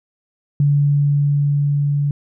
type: tone with level ramp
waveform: sine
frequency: 143.8 Hz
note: D3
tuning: 36 cents flat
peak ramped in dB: -11 to -15 dBFS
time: 0.6-2.11 s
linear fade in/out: 2 ms
effects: none